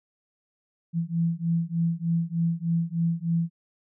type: beating tone pair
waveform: sine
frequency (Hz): 165.8 / 169.1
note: E3 / E3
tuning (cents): +10 / +44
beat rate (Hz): 3.3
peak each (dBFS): -26 / -26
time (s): 0.93-3.5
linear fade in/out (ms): 50
effects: none